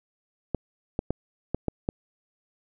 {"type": "clicks", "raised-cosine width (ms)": 2, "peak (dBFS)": -12, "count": 6, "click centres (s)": [0.547, 0.991, 1.106, 1.546, 1.683, 1.889], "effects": []}